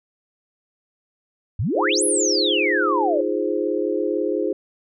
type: exponential two-way sweep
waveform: sine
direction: up then down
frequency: 82.9 to 11090 to 526 Hz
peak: -19 dBFS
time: 1.59-3.21 s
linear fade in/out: 5 ms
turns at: 2.04 s
type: chord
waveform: sine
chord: F minor seventh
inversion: third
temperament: equal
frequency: 311.1 / 349.2 / 415.3 / 523.3 Hz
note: Eb4 / F4 / Ab4 / C5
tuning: 0 / 0 / 0 / 0 cents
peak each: -26 / -25 / -24 / -26 dBFS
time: 1.75-4.53 s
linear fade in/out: 5 ms
effects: none